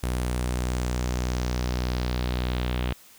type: tone with low-pass filter sweep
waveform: sawtooth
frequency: 61.7 Hz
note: B1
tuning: 1 cent flat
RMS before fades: -27 dBFS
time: 0.03-2.93 s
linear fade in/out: 5 ms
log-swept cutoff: 11000 to 3200 Hz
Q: 2.3
effects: white hiss -52 dBFS RMS until 3.18 s